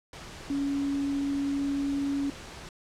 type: tone in noise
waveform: sine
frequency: 280.3 Hz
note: C#4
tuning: 19 cents sharp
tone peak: -26 dBFS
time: 0.5-2.3 s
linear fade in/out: 2 ms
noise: pink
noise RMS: -43 dBFS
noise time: 0.13-2.69 s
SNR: +14 dB
effects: low-pass 7000 Hz 12 dB/octave